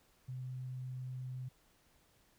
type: tone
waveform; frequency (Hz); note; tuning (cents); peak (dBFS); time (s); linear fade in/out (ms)
sine; 128; C3; -38; -40; 0.28-1.49; 10
effects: pink hiss -70 dBFS RMS until 2.38 s